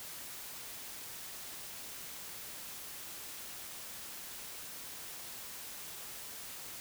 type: silence
effects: white hiss -46 dBFS RMS until 6.8 s